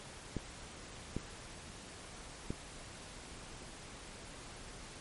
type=clicks; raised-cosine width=3 ms; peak=-23 dBFS; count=3; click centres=0.367 / 1.166 / 2.505 s; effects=pink hiss -50 dBFS RMS until 5 s + MP3 48 kbps